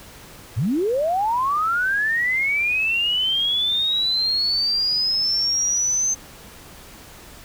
sine linear sweep, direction up, 85.5 to 6272 Hz, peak -18 dBFS, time 0.56-6.15 s, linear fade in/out 20 ms, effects pink hiss -43 dBFS RMS until 7.44 s

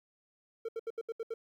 triangle tone bursts, 453.9 Hz, A#4, 46 cents flat, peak -32 dBFS, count 7, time 0.65-1.34 s, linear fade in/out 5 ms, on 36 ms, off 73 ms, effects 12-bit

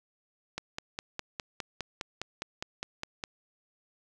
click train, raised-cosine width 0.2 ms, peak -17 dBFS, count 14, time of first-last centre 0.58-3.238 s, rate 4.89 Hz, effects none

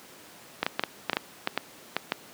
clicks, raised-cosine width 0.3 ms, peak -8 dBFS, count 11, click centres 0.63 / 0.665 / 0.795 / 0.837 / 1.097 / 1.132 / 1.169 / 1.474 / 1.576 / 1.966 / 2.121 s, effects pink hiss -49 dBFS RMS until 2.33 s + high-pass 200 Hz 12 dB/octave

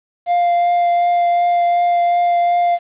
triangle tone with vibrato, 698.5 Hz, F5, in tune, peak -10 dBFS, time 0.26-2.79 s, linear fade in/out 50 ms, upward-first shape triangle, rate 2.7 Hz, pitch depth 11 cents each way, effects resampled to 8000 Hz + 8-bit

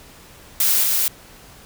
blue noise with echo, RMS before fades -17 dBFS, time 0.6-0.84 s, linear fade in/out 2 ms, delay 240 ms, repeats 1, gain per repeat -2 dB, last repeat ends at 1.08 s, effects pink hiss -45 dBFS RMS until 1.65 s

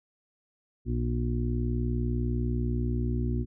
harmonic tone, 60.1 Hz, B1, 46 cents flat, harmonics 1 / 2 / 4 / 5 / 6, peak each -29 / -30 / -33 / -40 / -38 dBFS, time 0.85-3.46 s, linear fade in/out 50 ms, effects none

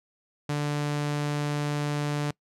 sawtooth tone, 146.83 Hz, D3, in tune, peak -22 dBFS, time 0.49-2.31 s, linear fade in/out 5 ms, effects noise-tail reverb RT60 0.1 s tail -24 dB re dry + low-pass 9000 Hz 12 dB/octave

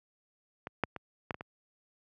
clicks, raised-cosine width 0.5 ms, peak -23 / -12 / -24 / -18 / -24 / -25 dBFS, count 6, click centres 0.671 / 0.837 / 0.963 / 1.308 / 1.344 / 1.409 s, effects high-pass 80 Hz 12 dB/octave

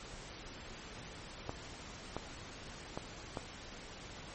clicks, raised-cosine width 1 ms, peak -23 dBFS, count 4, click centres 1.494 / 2.166 / 2.975 / 3.372 s, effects pink hiss -49 dBFS RMS until 4.34 s + MP3 32 kbps

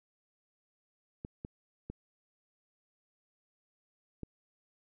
clicks, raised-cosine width 3 ms, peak -27 dBFS, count 4, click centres 1.249 / 1.449 / 1.9 / 4.233 s, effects none

